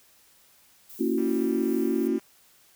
violet noise with tremolo, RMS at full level -44 dBFS, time 0.89-2.08 s, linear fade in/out 10 ms, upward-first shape sine, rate 2.6 Hz, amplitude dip 35%
sine chord, F# dominant seventh, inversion first, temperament just, 231.2 / 277.5 / 333 / 370 Hz, A#3 / C#4 / E4 / F#4, -14 / +2 / +18 / 0 cents, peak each -28 dBFS, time 0.99-2.19 s, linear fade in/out 20 ms
5% pulse tone with pitch glide, 196 to 199.89 Hz, G3 to G3, 0 to +34 cents, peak -36 dBFS, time 1.18-2.2 s, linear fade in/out 0 ms, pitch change +34 cents, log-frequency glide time 1.81-2.07 s
effects white hiss -59 dBFS RMS until 2.75 s

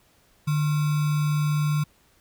sine tone with sample-and-hold, 150 Hz, D3, 37 cents sharp, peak -20 dBFS, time 0.47-1.84 s, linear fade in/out 10 ms, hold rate 1225 Hz, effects pink hiss -61 dBFS RMS until 2.2 s

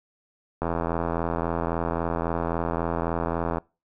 click train, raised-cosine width 1 ms, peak -12 dBFS, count 249, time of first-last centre 0.62-3.583 s, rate 83.7 Hz, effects noise-tail reverb RT60 0.3 s tail -25 dB re dry

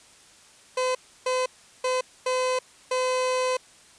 30% pulse tone bursts at uneven times, 510 Hz, C5, 44 cents flat, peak -20 dBFS, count 5, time 0.77-0.95 / 1.26-1.46 / 1.84-2.01 / 2.26-2.59 / 2.91-3.57 s, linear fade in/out 5 ms, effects white hiss -53 dBFS RMS until 3.98 s + resampled to 22050 Hz

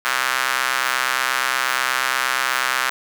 square tone with high-pass filter, 64.2 Hz, C2, 32 cents flat, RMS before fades -21 dBFS, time 0.05-2.9 s, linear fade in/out 0 ms, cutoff 1400 Hz, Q 2, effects none

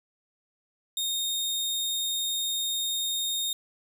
sawtooth tone, 3691 Hz, A#7, 18 cents flat, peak -24 dBFS, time 0.97-3.53 s, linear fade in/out 2 ms, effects none

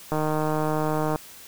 click train, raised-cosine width 1 ms, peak -12 dBFS, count 161, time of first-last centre 0.12-1.159 s, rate 154 Hz, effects white hiss -45 dBFS RMS until 1.47 s

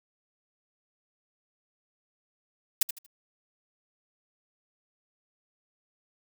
blue noise with echo, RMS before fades -21 dBFS, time 2.81-2.83 s, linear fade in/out 5 ms, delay 78 ms, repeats 3, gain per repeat -11 dB, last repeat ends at 3.064 s, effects none

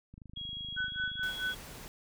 click train, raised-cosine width 5 ms, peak -37 dBFS, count 29, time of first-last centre 0.14-1.234 s, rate 25.6 Hz
sine tone with pitch glide, 3300 to 3336 Hz, G#7 to G#7, -12 to +7 cents, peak -38 dBFS, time 0.36-1.55 s, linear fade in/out 10 ms, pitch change +19 cents, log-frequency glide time 0.8-1.05 s
sine tone with tremolo, 1500 Hz, F#6, 23 cents sharp, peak -30 dBFS, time 0.76-1.54 s, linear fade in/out 20 ms, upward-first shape sine, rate 4.6 Hz, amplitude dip 95%
pink noise, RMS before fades -47 dBFS, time 1.23-1.88 s, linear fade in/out 0 ms
effects none

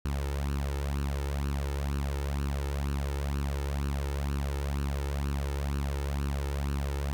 sawtooth tone with flanger, 70 Hz, C#2, 18 cents sharp, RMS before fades -31 dBFS, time 0.05-7.13 s, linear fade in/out 0 ms, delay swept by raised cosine 0.7 to 2.3 ms, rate 2.1 Hz, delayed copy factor +0.65, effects none

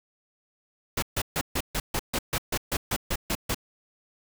pink noise bursts, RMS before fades -27 dBFS, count 14, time 0.97-3.546 s, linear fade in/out 5 ms, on 54 ms, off 140 ms, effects none

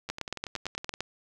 two click trains, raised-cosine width 0.2 ms, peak -14 / -20 dBFS, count 9 / 10, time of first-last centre 0.1-1.006 / 0.09-0.939 s, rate 8.83 / 10.6 Hz, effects none

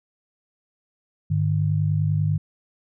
sine tone pair together, 101.98 / 152.1 Hz, G#2 / D#3, -31 / -39 cents, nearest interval perfect fifth, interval 692 cents, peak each -22 / -21 dBFS, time 1.3-2.38 s, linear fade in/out 10 ms, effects none

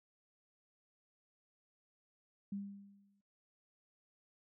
sine tone with exponential decay, 199.8 Hz, G3, 33 cents sharp, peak -37 dBFS, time 2.52-3.21 s, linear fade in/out 5 ms, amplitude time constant 150 ms, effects noise-tail reverb RT60 0.3 s tail -19 dB re dry

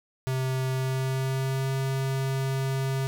square tone with pitch glide, 130.81 to 134.18 Hz, C3 to C3, 0 to +44 cents, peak -26 dBFS, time 0.27-3.07 s, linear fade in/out 0 ms, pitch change +44 cents, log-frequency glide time 0.71-1.72 s, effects none

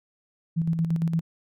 sine tone with tremolo, 164.81 Hz, E3, in tune, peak -20 dBFS, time 0.56-1.21 s, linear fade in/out 20 ms, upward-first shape square, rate 8.7 Hz, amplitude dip 50%, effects none

